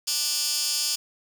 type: tone with high-pass filter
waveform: 15% pulse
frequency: 296.6 Hz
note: D4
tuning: 17 cents sharp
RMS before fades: -26 dBFS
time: 0.07-0.96 s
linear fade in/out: 10 ms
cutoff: 5100 Hz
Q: 2
effects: none